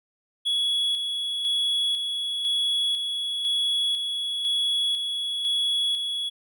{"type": "tone with tremolo", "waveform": "triangle", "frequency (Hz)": 3367, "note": "G#7", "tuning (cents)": 23, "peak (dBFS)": -20, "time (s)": [0.45, 6.3], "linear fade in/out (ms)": 20, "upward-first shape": "square", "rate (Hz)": 1, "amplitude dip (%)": 40, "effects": []}